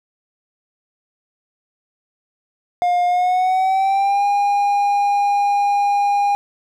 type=tone with pitch glide; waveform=triangle; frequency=710 to 810.9 Hz; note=F5 to G#5; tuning=+28 to -42 cents; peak=-12 dBFS; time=2.82-6.35 s; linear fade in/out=0 ms; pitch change=+230 cents; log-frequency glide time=3.06-4.25 s; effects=none